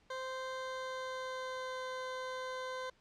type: tone with pitch glide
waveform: 20% pulse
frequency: 520 to 514 Hz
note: C5 to C5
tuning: -11 to -31 cents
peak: -34 dBFS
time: 0.1-2.9 s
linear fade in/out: 5 ms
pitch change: -20 cents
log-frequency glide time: 0.53-1.86 s
effects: pink hiss -69 dBFS RMS until 3 s + low-pass 5000 Hz 12 dB/octave